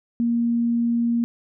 sine tone, 234.9 Hz, A#3, 13 cents sharp, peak -18 dBFS, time 0.2-1.24 s, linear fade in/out 0 ms, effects none

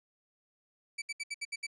sawtooth tone bursts, 2307 Hz, D7, 31 cents flat, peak -31 dBFS, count 7, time 0.98-1.668 s, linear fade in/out 10 ms, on 40 ms, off 68 ms, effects resampled to 22050 Hz

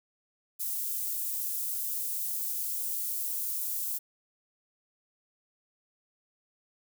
white high-pass noise, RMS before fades -33 dBFS, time 0.59-3.99 s, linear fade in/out 20 ms, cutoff 11000 Hz, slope 12 dB/octave, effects none

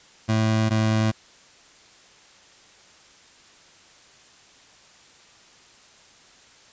25% pulse tone pair in turn, 110 / 109.62 Hz, A2 / A2, 0 / -6 cents, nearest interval unison, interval 6 cents, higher first, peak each -15 dBFS, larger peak neither, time 0.28-0.7 / 0.7-1.12 s, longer neither, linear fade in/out 20 ms, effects white hiss -52 dBFS RMS until 6.72 s + resampled to 16000 Hz

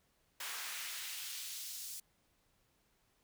pink noise with high-pass filter sweep, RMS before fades -44 dBFS, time 0.4-2 s, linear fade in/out 5 ms, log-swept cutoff 1200 to 6400 Hz, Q 0.91, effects pink hiss -75 dBFS RMS until 3.23 s

